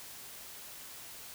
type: silence
effects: white hiss -48 dBFS RMS until 1.34 s